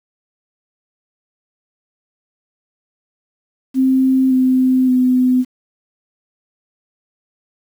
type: tone with pitch steps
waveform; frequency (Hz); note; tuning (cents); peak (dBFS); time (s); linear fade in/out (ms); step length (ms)
sine; 262.3 / 257.8 / 253.4; C4 / C4 / B3; +4 / -26 / +45; -10; 3.74-5.45; 50; 570
effects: 7-bit